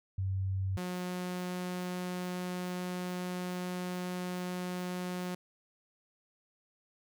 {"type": "tone pair in turn", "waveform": ["sine", "sawtooth"], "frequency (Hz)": [95.6, 180.47], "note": ["G2", "F#3"], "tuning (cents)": [-43, -43], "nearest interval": "major seventh", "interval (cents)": 1100, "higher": "second", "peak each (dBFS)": [-30, -31], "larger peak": "first", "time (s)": [[0.18, 0.77], [0.77, 5.35]], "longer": "second", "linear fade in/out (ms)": 5, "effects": []}